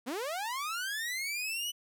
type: linear sweep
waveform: sawtooth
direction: up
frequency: 220 to 2990 Hz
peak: -30 dBFS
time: 0.06-1.72 s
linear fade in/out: 20 ms
effects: none